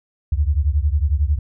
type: beating tone pair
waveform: sine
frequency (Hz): 69.3 / 80.3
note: C#2 / E2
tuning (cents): 0 / -45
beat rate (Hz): 11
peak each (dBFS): -17 / -19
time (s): 0.32-1.39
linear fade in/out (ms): 5
effects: none